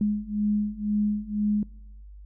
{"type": "beating tone pair", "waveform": "sine", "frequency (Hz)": [207.7, 209.7], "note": ["G#3", "G#3"], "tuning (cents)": [0, 17], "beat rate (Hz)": 2, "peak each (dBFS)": [-27, -25], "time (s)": [0.01, 1.63], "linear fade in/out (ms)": 2, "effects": ["noise-tail reverb RT60 1.0 s tail -24 dB re dry", "added 50 Hz sine -42 dBFS peak until 2.25 s"]}